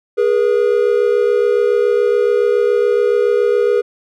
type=tone pair together; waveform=triangle; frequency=413.5 / 480.6 Hz; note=G#4 / B4; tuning=-8 / -47 cents; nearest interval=minor third; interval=261 cents; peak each=-12 dBFS; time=0.17-3.82 s; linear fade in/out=20 ms; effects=none